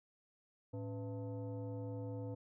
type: tone with frequency modulation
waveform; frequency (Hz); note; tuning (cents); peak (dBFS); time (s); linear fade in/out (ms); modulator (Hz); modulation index
sine; 109.5; A2; -8; -40; 0.73-2.35; 10; 389; 0.99
effects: none

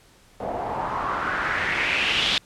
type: noise with low-pass filter sweep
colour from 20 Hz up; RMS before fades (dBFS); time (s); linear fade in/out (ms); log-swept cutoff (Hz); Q
white; -25; 0.4-2.38; 2; 640 to 3600; 3.5
effects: pink hiss -55 dBFS RMS until 2.45 s + low-pass 11000 Hz 12 dB/octave

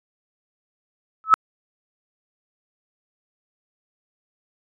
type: tone with exponential growth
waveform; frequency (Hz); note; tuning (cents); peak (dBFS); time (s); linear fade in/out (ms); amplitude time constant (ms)
sine; 1299; E6; -26; -4; 1.24-1.34; 0; 20
effects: resampled to 22050 Hz

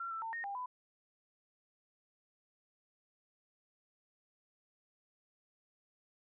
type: tone with pitch steps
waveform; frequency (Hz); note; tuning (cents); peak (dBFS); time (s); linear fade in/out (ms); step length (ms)
sine; 1365 / 1330 / 902 / 1850 / 800 / 1000; F6 / E6 / A5 / A#6 / G5 / B5; -40 / +15 / +43 / -14 / +35 / +21; -38; 0-0.66; 5; 110
effects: none

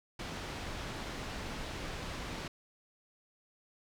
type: low-pass noise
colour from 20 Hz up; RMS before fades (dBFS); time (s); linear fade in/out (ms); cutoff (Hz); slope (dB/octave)
pink; -41; 0.19-2.48; 5; 5000; 12
effects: none

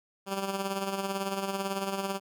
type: tone with tremolo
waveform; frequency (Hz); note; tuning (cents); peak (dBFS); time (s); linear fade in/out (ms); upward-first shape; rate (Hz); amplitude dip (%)
10% pulse; 195.3; G3; -6; -20; 0.26-2.2; 50; sine; 18; 55
effects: none

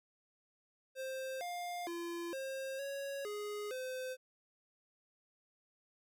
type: tone with pitch steps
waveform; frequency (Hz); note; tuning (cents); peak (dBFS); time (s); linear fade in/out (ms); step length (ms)
square; 526 / 705 / 341.9 / 534 / 555 / 416 / 514; C5 / F5 / F4 / C5 / C#5 / G#4 / C5; +9 / +16 / -37 / +35 / +2 / +3 / -31; -40; 0.95-4.17; 50; 460
effects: none

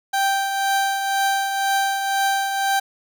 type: tone with tremolo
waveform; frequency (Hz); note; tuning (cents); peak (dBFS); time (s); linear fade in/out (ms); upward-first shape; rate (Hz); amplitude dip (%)
30% pulse; 784; G5; 0; -14; 0.13-2.8; 10; triangle; 2; 50
effects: none

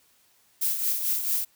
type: noise with tremolo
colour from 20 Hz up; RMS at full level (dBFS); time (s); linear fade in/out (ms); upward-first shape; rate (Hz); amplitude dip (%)
violet; -24; 0.61-1.45; 10; triangle; 4.5; 60
effects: white hiss -63 dBFS RMS until 1.55 s

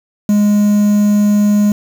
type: tone with quantisation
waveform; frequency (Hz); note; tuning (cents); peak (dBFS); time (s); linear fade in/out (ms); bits
triangle; 207.2; G#3; -4; -6; 0.29-1.72; 2; 5
effects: none

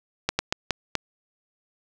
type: slowing click train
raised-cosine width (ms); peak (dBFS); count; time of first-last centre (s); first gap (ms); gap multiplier
0.2; -5; 5; 0.29-0.953; 100; 1.35
effects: none

